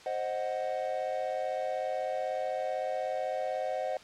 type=chord; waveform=triangle; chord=C diminished; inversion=none; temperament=equal with one note detuned; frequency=526.3 / 622.3 / 740 Hz; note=C5 / Eb5 / Gb5; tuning=+10 / 0 / 0 cents; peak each=-33 dBFS; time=0.06-3.97 s; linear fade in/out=2 ms; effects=white hiss -52 dBFS RMS until 4.03 s + low-pass 5000 Hz 12 dB/octave